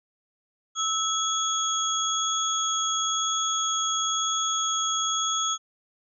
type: tone cluster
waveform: sine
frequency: 1302 / 3341 / 6620 Hz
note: E6 / G#7 / G#8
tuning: -22 / +10 / -6 cents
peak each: -28 dBFS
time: 0.75-5.58 s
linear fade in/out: 50 ms
effects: none